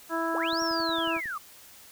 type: harmonic tone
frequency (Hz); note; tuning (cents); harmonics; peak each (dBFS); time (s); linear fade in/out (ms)
329.6; E4; 0; 1 / 2 / 3 / 4 / 5; -31 / -33 / -33 / -33 / -35; 0.09-1.21; 50
type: linear two-way sweep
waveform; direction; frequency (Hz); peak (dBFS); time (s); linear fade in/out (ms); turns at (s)
sine; up then down; 277.8 to 5680 to 1117; -31; 0.34-1.38; 5; 0.61
type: click train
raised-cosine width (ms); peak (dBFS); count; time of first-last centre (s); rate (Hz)
3; -36; 9; 0.53-1.257; 11
effects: white hiss -51 dBFS RMS until 1.91 s